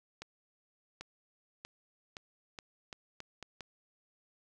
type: accelerating click train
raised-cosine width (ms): 0.2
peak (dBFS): -26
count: 9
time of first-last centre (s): 0.22-3.607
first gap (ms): 790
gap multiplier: 0.81
effects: none